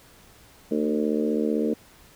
harmonic tone with a mistuned harmonic, 75.7 Hz, D#2, 47 cents flat, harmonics 3 / 4 / 5 / 6 / 7 / 8, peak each -26 / -27 / -31 / -27 / -34 / -38 dBFS, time 0.71-1.74 s, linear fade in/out 5 ms, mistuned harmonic 3, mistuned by -20 cents, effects pink hiss -53 dBFS RMS until 2.15 s

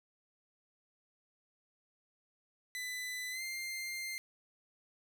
sawtooth tone with pitch glide, 2000 to 2101 Hz, B6 to C7, +21 to +7 cents, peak -35 dBFS, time 2.75-4.18 s, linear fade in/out 0 ms, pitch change +86 cents, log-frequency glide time 3.31-3.42 s, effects none

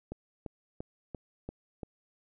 click train, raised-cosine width 2 ms, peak -25 dBFS, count 6, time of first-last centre 0.12-1.832 s, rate 2.92 Hz, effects none

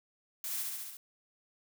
blue noise with echo, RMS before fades -38 dBFS, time 0.44-0.62 s, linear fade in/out 2 ms, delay 70 ms, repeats 5, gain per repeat -2 dB, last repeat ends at 0.97 s, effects none

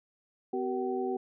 sine tone cluster, 253.2 / 380.3 / 470.7 / 761 Hz, B3 / F#4 / A#4 / F#5, +43 / +48 / +17 / +48 cents, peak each -36 / -31 / -40 / -37 dBFS, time 0.53-1.17 s, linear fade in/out 5 ms, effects none

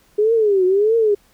sine tone with vibrato, 410.2 Hz, G#4, 21 cents flat, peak -12 dBFS, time 0.18-1.15 s, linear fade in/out 10 ms, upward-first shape triangle, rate 1.6 Hz, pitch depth 220 cents each way, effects pink hiss -56 dBFS RMS until 1.33 s

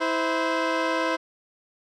15% pulse tone pair together, 325.8 / 517.6 Hz, E4 / C5, -20 / -19 cents, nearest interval minor sixth, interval 801 cents, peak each -19 dBFS, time 0-1.17 s, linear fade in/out 20 ms, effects low-pass 4000 Hz 12 dB/octave

